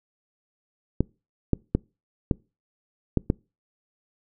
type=clicks; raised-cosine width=3 ms; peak=-7 dBFS; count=6; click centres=1.006 / 1.533 / 1.75 / 2.312 / 3.173 / 3.301 s; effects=noise-tail reverb RT60 0.3 s tail -26 dB re dry